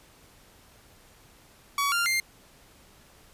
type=tone with pitch steps; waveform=sawtooth; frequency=1130 / 1393 / 2101 Hz; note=C#6 / F6 / C7; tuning=+33 / -5 / +7 cents; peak=-20 dBFS; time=1.78-2.2 s; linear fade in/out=2 ms; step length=140 ms; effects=pink hiss -56 dBFS RMS until 3.33 s + resampled to 32000 Hz